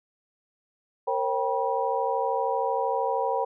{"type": "tone cluster", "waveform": "sine", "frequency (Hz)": [463.1, 536, 783, 967], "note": ["A#4", "C5", "G5", "B5"], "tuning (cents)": [-11, 42, -2, -37], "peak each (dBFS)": -29, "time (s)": [1.07, 3.45], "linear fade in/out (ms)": 10, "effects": []}